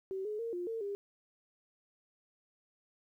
sine tone with pitch steps, 382.7 / 423.8 / 461.1 / 353.4 / 453.1 / 402.4 Hz, G4 / G#4 / A#4 / F4 / A#4 / G4, -42 / +35 / -19 / +21 / -49 / +45 cents, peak -35 dBFS, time 0.11-0.95 s, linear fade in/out 0 ms, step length 140 ms, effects 12-bit

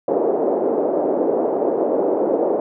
pink band-pass noise, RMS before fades -19 dBFS, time 0.08-2.6 s, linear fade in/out 2 ms, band 340 to 620 Hz, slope 24 dB/octave, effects none

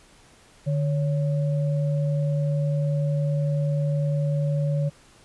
sine tone pair together, 148.2 / 559.1 Hz, D3 / C#5, +16 / +15 cents, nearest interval octave + major seventh, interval 2299 cents, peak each -21 / -31 dBFS, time 0.66-4.9 s, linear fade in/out 20 ms, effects pink hiss -54 dBFS RMS until 5.24 s + resampled to 24000 Hz

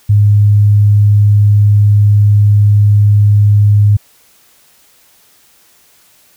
sine tone, 103.4 Hz, G#2, 7 cents flat, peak -4 dBFS, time 0.09-3.97 s, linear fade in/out 10 ms, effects white hiss -48 dBFS RMS until 6.36 s

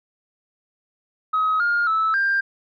sine tone with pitch steps, 1270 / 1415 / 1308 / 1591 Hz, D#6 / F6 / E6 / G6, +35 / +22 / -14 / +25 cents, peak -16 dBFS, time 1.33-2.41 s, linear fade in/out 10 ms, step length 270 ms, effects tanh soft clip ceiling -14 dBFS

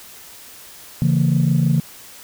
sine chord, A major, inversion first, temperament equal with one note detuned, 138.59 / 164.81 / 225.3 Hz, C#3 / E3 / A3, 0 / 0 / +41 cents, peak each -16 / -16 / -21 dBFS, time 1.02-1.8 s, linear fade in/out 0 ms, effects tanh soft clip ceiling -7 dBFS + white hiss -41 dBFS RMS until 2.23 s

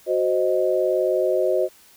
sine chord, C diminished, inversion second, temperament equal, 370 / 523.3 / 622.3 Hz, Gb4 / C5 / Eb5, 0 / 0 / 0 cents, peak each -22 dBFS, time 0.06-1.69 s, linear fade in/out 50 ms, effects white hiss -52 dBFS RMS until 1.96 s

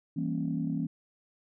sine chord, E diminished seventh, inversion none, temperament equal with one note detuned, 164.81 / 196 / 233.1 / 273.8 Hz, E3 / G3 / Bb3 / Db4, 0 / 0 / 0 / -21 cents, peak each -32 / -38 / -34 / -33 dBFS, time 0.16-0.87 s, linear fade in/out 10 ms, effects tanh soft clip ceiling -19 dBFS

